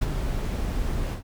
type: noise with ADSR envelope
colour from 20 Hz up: brown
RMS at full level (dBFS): -21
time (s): 0.01-1.23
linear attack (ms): 13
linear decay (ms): 29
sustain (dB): -6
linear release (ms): 110
effects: none